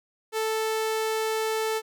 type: tone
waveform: sawtooth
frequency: 440 Hz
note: A4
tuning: in tune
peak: -21 dBFS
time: 0.32-1.82 s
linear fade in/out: 50 ms
effects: none